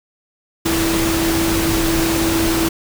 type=tone in noise; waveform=sine; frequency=329.6 Hz; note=E4; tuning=in tune; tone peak=-17 dBFS; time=0.65-2.69 s; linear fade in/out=10 ms; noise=pink; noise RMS=-20 dBFS; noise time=0.65-2.69 s; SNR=0 dB; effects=none